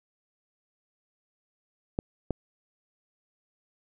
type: clicks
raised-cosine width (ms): 2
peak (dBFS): -14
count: 2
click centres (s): 1.989 / 2.307
effects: none